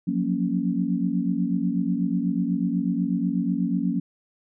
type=chord; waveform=sine; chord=Gb major seventh; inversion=third; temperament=equal with one note detuned; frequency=176.85 / 185 / 233.1 / 277.2 Hz; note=F3 / Gb3 / Bb3 / Db4; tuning=+22 / 0 / 0 / 0 cents; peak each=-27 dBFS; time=0.07-4 s; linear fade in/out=10 ms; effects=none